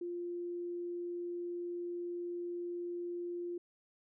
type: tone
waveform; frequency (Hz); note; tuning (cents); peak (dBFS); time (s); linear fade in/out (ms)
sine; 349.1; F4; -1; -37; 0.01-3.58; 5
effects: none